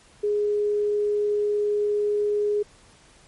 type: tone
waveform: sine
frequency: 415.3 Hz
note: G#4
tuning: in tune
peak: -20 dBFS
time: 0.23-2.63 s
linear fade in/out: 10 ms
effects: pink hiss -54 dBFS RMS until 3.27 s + MP3 48 kbps